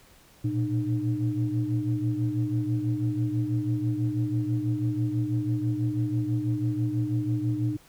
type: tone cluster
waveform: sine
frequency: 114.8 / 120.9 / 303.9 Hz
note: A#2 / B2 / D#4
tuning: -26 / -36 / -41 cents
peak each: -28 dBFS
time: 0.44-7.77 s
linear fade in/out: 10 ms
effects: tanh soft clip ceiling -15 dBFS + pink hiss -56 dBFS RMS until 7.88 s